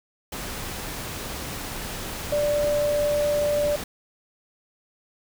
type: tone in noise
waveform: sine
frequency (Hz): 587.3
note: D5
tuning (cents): 0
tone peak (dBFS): -20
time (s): 2.32-3.76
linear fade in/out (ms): 5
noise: pink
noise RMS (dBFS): -33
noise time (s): 0.32-3.84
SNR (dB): +10
effects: none